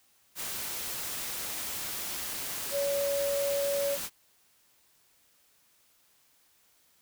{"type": "tone in noise", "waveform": "sine", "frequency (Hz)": 563, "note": "C#5", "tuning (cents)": 27, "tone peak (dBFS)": -27, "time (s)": [2.71, 3.98], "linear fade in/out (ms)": 50, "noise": "white", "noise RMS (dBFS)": -36, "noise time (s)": [0.35, 4.1], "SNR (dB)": 6, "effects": ["white hiss -66 dBFS RMS until 7.01 s"]}